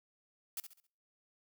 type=noise with echo; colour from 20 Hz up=blue; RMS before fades=-39 dBFS; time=0.57-0.6 s; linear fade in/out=2 ms; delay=67 ms; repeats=4; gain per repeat=-9 dB; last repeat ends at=0.868 s; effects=noise-tail reverb RT60 0.5 s tail -25 dB re dry